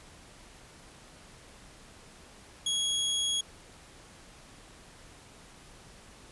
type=tone; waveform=sawtooth; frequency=3322 Hz; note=G#7; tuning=in tune; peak=-24 dBFS; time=2.66-3.41 s; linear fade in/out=5 ms; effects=pink hiss -53 dBFS RMS until 6.31 s + resampled to 24000 Hz